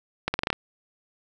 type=accelerating click train; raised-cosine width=0.3 ms; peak=-8 dBFS; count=7; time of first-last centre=0.28-0.529 s; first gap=60 ms; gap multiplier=0.85; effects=none